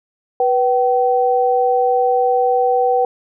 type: tone pair together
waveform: sine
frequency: 490.3 / 767 Hz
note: B4 / G5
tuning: -13 / -38 cents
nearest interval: minor sixth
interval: 775 cents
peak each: -15 dBFS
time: 0.4-3.05 s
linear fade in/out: 2 ms
effects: none